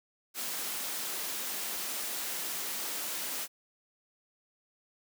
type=high-pass noise; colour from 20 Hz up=white; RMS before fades=-36 dBFS; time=0.34-3.48 s; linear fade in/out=50 ms; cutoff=190 Hz; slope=24 dB/octave; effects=none